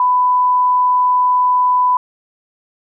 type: tone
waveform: sine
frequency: 997 Hz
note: B5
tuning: 16 cents sharp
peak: -10 dBFS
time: 0-1.97 s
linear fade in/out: 2 ms
effects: none